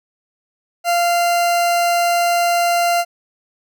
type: tone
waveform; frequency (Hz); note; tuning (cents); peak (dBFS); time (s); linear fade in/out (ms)
40% pulse; 693; F5; -14; -13; 0.84-3.05; 50
effects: none